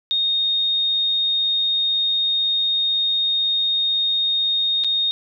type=tone with dropouts; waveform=sine; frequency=3702 Hz; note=A#7; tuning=13 cents flat; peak=-17 dBFS; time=0.11-5.11 s; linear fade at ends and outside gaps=0 ms; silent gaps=4.838-4.845 s; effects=none